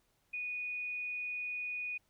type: tone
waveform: sine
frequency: 2470 Hz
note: D#7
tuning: 13 cents flat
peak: -36 dBFS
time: 0.33-1.98 s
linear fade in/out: 10 ms
effects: pink hiss -75 dBFS RMS until 2.09 s